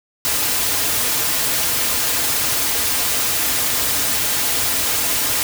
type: noise with comb filter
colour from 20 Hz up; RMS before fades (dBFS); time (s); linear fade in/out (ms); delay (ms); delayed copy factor
white; -19; 0.25-5.43; 0; 5.3; -0.5
effects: none